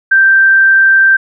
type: tone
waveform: sine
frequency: 1568 Hz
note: G6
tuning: in tune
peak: -4 dBFS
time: 0.11-1.17 s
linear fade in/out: 10 ms
effects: none